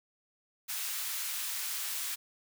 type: high-pass noise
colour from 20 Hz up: white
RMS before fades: -36 dBFS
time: 0.68-2.16 s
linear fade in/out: 20 ms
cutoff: 1300 Hz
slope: 12 dB/octave
effects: none